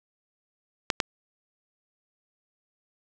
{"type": "clicks", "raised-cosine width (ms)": 0.2, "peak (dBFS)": -5, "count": 2, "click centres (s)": [0.902, 1.002], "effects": []}